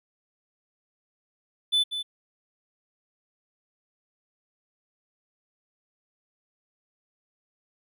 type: tone with echo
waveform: triangle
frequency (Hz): 3500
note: A7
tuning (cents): -10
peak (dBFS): -18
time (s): 1.72-1.84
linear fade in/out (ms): 20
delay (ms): 190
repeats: 1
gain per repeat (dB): -9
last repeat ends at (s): 2.03
effects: none